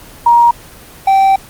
sine / triangle tone pair in turn, 945 / 776.5 Hz, A#5 / G5, +23 / -17 cents, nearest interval minor third, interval 340 cents, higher first, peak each -4 dBFS, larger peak neither, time 0.26-0.51 / 1.07-1.36 s, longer second, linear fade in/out 5 ms, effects pink hiss -36 dBFS RMS until 1.49 s + Opus 24 kbps

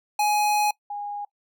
square / sine tone pair in turn, 837 / 820.2 Hz, G#5 / G#5, +13 / -22 cents, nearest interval unison, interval 35 cents, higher first, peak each -20 / -29 dBFS, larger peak first, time 0.19-0.71 / 0.9-1.25 s, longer first, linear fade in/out 5 ms, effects noise-tail reverb RT60 0.1 s tail -22 dB re dry

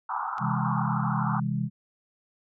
pink band-pass noise, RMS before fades -31 dBFS, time 0.09-1.4 s, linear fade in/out 5 ms, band 780 to 1400 Hz, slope 96 dB/octave
click, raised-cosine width 0.2 ms, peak -27 dBFS, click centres 0.382 s
sine chord, C augmented, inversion none, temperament just, 130.81 / 163.52 / 204.4 Hz, C3 / E3 / G#3, 0 / -14 / -27 cents, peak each -29 / -30 / -30 dBFS, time 0.39-1.7 s, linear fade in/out 50 ms
effects none

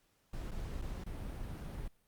brown noise with dropouts, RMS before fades -41 dBFS, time 0.33-1.88 s, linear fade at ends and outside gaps 5 ms, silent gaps 0.51-0.515 / 0.816-0.82 / 1.039-1.062 s, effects pink hiss -74 dBFS RMS until 2.07 s + Opus 48 kbps

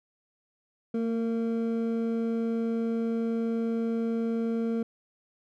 triangle tone pair together, 227.6 / 459.7 Hz, A#3 / A#4, -41 / -24 cents, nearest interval octave, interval 1217 cents, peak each -25 / -30 dBFS, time 0.94-4.83 s, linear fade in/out 5 ms, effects none

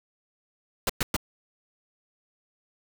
pink noise bursts, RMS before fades -25 dBFS, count 3, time 0.87-1.165 s, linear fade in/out 2 ms, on 25 ms, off 110 ms, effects none

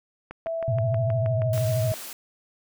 click train, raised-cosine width 0.5 ms, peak -22 dBFS, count 9, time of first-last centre 0.31-1.578 s, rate 6.31 Hz
sine tone with pitch glide, 659.3 to 636.8 Hz, E5 to D#5, 0 to +40 cents, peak -26 dBFS, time 0.46-1.94 s, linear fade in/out 0 ms, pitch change -60 cents, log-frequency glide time 1.11-1.49 s
sine tone with vibrato, 116.54 Hz, A#2, in tune, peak -22 dBFS, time 0.68-1.92 s, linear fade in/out 0 ms, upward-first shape sine, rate 13 Hz, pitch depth 190 cents each way
white high-pass noise, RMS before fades -38 dBFS, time 1.53-2.13 s, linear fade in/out 2 ms, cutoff 160 Hz, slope 96 dB/octave
effects none

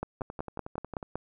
two click trains, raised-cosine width 1 ms, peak -18 / -24 dBFS, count 7 / 10, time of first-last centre 0.03-1.156 / 0.21-1.028 s, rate 5.33 / 11 Hz, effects none

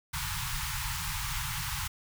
pink band-stop noise, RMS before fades -34 dBFS, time 0.13-1.88 s, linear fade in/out 10 ms, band 160 to 840 Hz, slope 96 dB/octave, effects none

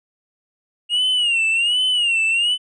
triangle tone with vibrato, 2835 Hz, F7, 25 cents sharp, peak -14 dBFS, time 0.89-2.58 s, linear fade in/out 50 ms, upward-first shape sine, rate 1.3 Hz, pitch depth 120 cents each way, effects resampled to 22050 Hz

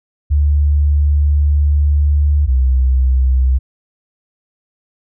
sine tone pair in turn, 73 / 64.53 Hz, D2 / C2, -10 / -23 cents, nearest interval major second, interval 213 cents, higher first, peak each -9 dBFS, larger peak neither, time 0.3-2.47 / 2.47-3.59 s, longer first, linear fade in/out 20 ms, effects none

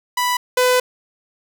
sawtooth tone pair in turn, 987.8 / 501.7 Hz, B5 / B4, 0 / +27 cents, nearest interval octave, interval 1173 cents, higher first, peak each -13 / -9 dBFS, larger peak second, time 0.17-0.37 / 0.57-0.8 s, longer second, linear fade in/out 5 ms, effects none

